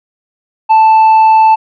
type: tone with tanh clipping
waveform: sine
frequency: 880 Hz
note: A5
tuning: in tune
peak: -4 dBFS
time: 0.69-1.56 s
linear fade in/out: 20 ms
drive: 3 dB
effects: none